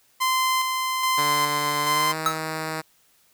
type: tone with tremolo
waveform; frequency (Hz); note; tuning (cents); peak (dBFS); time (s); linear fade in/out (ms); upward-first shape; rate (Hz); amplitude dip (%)
sawtooth; 1036; C6; -17; -16; 0.2-2.13; 20; square; 1.2; 35
type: tone with pitch glide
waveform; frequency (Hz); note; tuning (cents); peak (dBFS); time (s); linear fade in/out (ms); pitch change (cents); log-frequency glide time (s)
5% pulse; 146.83 to 158.28; D3 to D#3; 0 to +30; -16; 1.17-2.82; 20; +130; 1.83-2.16
type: tone with exponential decay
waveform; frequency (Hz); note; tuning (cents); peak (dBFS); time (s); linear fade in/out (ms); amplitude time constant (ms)
square; 1297; E6; -28; -16; 2.26-2.43; 1; 35
effects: white hiss -61 dBFS RMS until 3.33 s